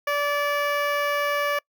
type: tone with notch filter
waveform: 15% pulse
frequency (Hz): 579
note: D5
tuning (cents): -25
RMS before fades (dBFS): -24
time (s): 0.07-1.59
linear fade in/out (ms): 5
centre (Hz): 8100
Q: 0.54
effects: noise-tail reverb RT60 0.1 s tail -26 dB re dry